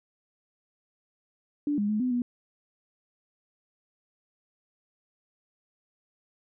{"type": "tone with pitch steps", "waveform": "sine", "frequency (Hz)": [291.8, 205.7, 212.7, 252.2, 243.6], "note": ["D4", "G#3", "G#3", "B3", "B3"], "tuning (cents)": [-11, -16, 42, 36, -24], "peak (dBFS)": -24, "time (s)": [1.67, 2.22], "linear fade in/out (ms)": 2, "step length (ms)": 110, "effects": []}